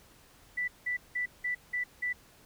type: tone bursts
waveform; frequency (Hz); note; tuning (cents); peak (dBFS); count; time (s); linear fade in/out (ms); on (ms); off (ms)
sine; 1975.5; B6; 0; -29; 6; 0.57-2.13; 10; 110; 180
effects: pink hiss -59 dBFS RMS until 2.45 s